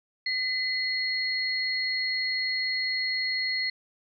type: tone pair together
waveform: sine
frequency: 2028 / 4301 Hz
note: B6 / C8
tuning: +45 / +47 cents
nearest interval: octave + minor second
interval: 1302 cents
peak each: -28 / -29 dBFS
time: 0.26-3.7 s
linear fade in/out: 5 ms
effects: none